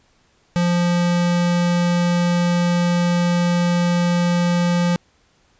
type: tone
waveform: square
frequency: 174.61 Hz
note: F3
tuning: in tune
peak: -16 dBFS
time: 0.56-4.96 s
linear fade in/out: 0 ms
effects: pink hiss -59 dBFS RMS until 5.59 s + resampled to 16000 Hz